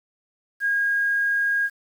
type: tone with quantisation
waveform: sine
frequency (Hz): 1631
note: G#6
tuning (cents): -32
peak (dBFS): -19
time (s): 0.6-1.7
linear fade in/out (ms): 50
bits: 8
effects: none